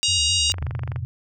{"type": "harmonic tone", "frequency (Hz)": 945, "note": "A#5", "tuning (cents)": 23, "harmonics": [3, 4, 5, 6, 7, 8, 9], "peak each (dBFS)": [-22, -24, -26, -28, -29, -30, -31], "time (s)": [0.03, 0.52], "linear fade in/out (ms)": 0}
{"type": "tone with vibrato", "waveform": "sine", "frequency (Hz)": 82.41, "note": "E2", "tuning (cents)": 0, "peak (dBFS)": -28, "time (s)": [0.08, 0.7], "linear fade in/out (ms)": 5, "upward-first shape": "square", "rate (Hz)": 4.8, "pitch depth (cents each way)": 160}
{"type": "click train", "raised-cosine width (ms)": 0.5, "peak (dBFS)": -20, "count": 12, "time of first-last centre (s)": [0.5, 0.96], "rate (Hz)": 23.9}
{"type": "chord", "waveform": "sine", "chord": "F suspended fourth", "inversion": "none", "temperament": "equal", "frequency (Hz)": [87.31, 116.54, 130.81], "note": ["F2", "Bb2", "C3"], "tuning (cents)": [0, 0, 0], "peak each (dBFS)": -30, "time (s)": [0.62, 1.05], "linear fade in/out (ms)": 0}
{"effects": []}